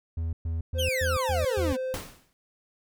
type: tone bursts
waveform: triangle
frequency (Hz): 82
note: E2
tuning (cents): -9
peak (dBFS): -25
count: 6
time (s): 0.17-1.73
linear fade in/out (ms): 5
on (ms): 160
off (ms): 120
type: tone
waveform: triangle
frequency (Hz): 518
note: C5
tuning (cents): -17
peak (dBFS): -26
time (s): 0.74-1.97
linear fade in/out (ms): 50
type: exponential sweep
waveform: 40% pulse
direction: down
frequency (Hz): 3343 to 239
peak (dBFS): -27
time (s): 0.78-1.77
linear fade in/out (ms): 20
type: noise with exponential decay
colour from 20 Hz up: pink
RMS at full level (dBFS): -32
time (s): 1.94-2.33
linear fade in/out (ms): 0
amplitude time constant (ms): 83
effects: none